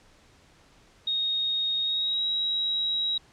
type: tone with pitch glide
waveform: sine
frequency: 3729 to 3847 Hz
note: A#7 to B7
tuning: 0 to -46 cents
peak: -24 dBFS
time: 1.07-3.18 s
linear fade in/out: 5 ms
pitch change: +54 cents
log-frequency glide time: 1.82-2.23 s
effects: pink hiss -58 dBFS RMS until 3.32 s + low-pass 7000 Hz 12 dB/octave